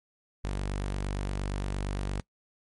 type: tone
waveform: sawtooth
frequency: 48.66 Hz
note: G1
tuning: 12 cents flat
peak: -26 dBFS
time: 0.44-2.2 s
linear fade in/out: 0 ms
effects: noise-tail reverb RT60 0.1 s tail -23 dB re dry + MP3 48 kbps